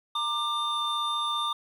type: tone cluster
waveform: triangle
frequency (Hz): 929 / 1188 / 3599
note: A#5 / D6 / A7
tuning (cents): -6 / +20 / +38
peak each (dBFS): -34 / -27 / -29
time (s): 0.15-1.53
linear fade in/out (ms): 5
effects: none